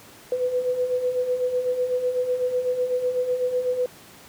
sine beating tone pair, 493.9 / 501.9 Hz, B4 / B4, 0 / +28 cents, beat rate 8 Hz, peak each -29 / -22 dBFS, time 0.32-3.86 s, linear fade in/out 2 ms, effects pink hiss -47 dBFS RMS until 4.28 s + high-pass 100 Hz 12 dB/octave

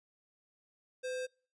sine tone with sample-and-hold, 508 Hz, B4, 49 cents sharp, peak -35 dBFS, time 1.03-1.27 s, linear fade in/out 20 ms, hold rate 2100 Hz, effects noise-tail reverb RT60 0.4 s tail -25 dB re dry + resampled to 22050 Hz

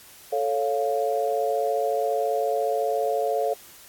sine chord, A augmented, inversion none, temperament equal, 440 / 554.4 / 698.5 Hz, A4 / C#5 / E#5, 0 / 0 / 0 cents, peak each -26 dBFS, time 0.32-3.54 s, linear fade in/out 10 ms, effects white hiss -48 dBFS RMS until 3.88 s + AAC 64 kbps

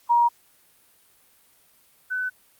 sine tone pair in turn, 948 / 1504.9 Hz, A#5 / F#6, +29 / +29 cents, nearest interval minor sixth, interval 800 cents, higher second, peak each -15 / -24 dBFS, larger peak first, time 0.09-0.29 / 2.1-2.3 s, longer neither, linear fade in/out 20 ms, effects white hiss -59 dBFS RMS until 2.59 s + Opus 48 kbps

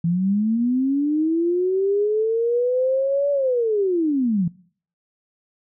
sine linear two-way sweep, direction up then down, 164.81 to 575 to 164.81 Hz, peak -17 dBFS, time 0.04-4.48 s, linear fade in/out 5 ms, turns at 3.31 s, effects noise-tail reverb RT60 0.5 s tail -21 dB re dry

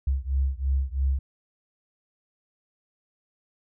sine beating tone pair, 66.1 / 69.1 Hz, C2 / C#2, +18 / -5 cents, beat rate 3 Hz, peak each -25 / -26 dBFS, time 0.07-1.19 s, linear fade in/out 5 ms, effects none

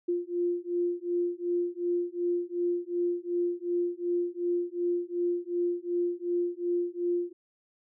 sine beating tone pair, 348.6 / 351.3 Hz, F4 / F4, -3 / +10 cents, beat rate 2.7 Hz, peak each -30 / -30 dBFS, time 0.08-7.33 s, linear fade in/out 10 ms, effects none

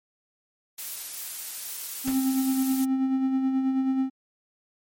blue noise, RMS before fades -34 dBFS, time 0.78-2.85 s, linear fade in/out 5 ms
triangle tone with tremolo, 264.3 Hz, C4, 18 cents sharp, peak -18 dBFS, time 2.04-4.1 s, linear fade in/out 50 ms, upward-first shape sine, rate 9.3 Hz, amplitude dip 40%
pink noise with exponential decay, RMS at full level -31 dBFS, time 2.07-2.23 s, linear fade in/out 5 ms, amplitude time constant 33 ms
effects MP3 64 kbps

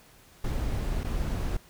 brown noise with dropouts, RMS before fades -29 dBFS, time 0.44-1.57 s, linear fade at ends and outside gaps 5 ms, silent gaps 1.035-1.045 s, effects pink hiss -56 dBFS RMS until 1.69 s

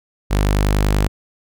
sawtooth tone, 50.3 Hz, G1, 45 cents sharp, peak -10 dBFS, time 0.3-1.08 s, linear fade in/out 20 ms, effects none

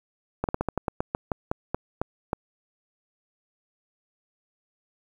slowing click train, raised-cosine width 1 ms, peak -11 dBFS, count 14, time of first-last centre 0.44-2.331 s, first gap 48 ms, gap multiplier 1.17, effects 8-bit

